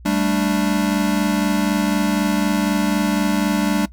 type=chord; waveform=square; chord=G suspended second; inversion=none; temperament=equal; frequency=196 / 220 / 293.7 Hz; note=G3 / A3 / D4; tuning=0 / 0 / 0 cents; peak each=-21 / -23 / -21 dBFS; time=0.05-3.86 s; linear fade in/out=10 ms; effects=noise-tail reverb RT60 0.1 s tail -20 dB re dry + added 60 Hz sine -38 dBFS peak until 3.92 s